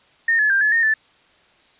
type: tone with pitch steps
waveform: sine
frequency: 1830 / 1714 / 1589 / 1715 / 1835 / 1754 Hz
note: A#6 / A6 / G6 / A6 / A#6 / A6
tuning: -32 / -46 / +23 / -45 / -28 / -6 cents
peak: -14 dBFS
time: 0.28-0.94 s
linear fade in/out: 5 ms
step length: 110 ms
effects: white hiss -55 dBFS RMS until 1.79 s + resampled to 8000 Hz